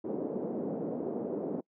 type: band-pass noise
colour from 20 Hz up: white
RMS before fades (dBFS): -35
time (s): 0.04-1.61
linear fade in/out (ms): 10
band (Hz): 190 to 500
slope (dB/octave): 24
effects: noise-tail reverb RT60 0.1 s tail -25 dB re dry